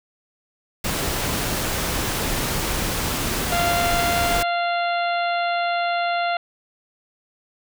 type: noise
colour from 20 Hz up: pink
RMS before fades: -24 dBFS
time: 0.84-4.43 s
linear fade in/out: 5 ms
type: harmonic tone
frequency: 694 Hz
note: F5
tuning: 11 cents flat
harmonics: 1 / 2 / 3 / 4 / 5 / 6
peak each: -21 / -27 / -31 / -33 / -35 / -37 dBFS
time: 3.52-6.37 s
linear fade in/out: 2 ms
effects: none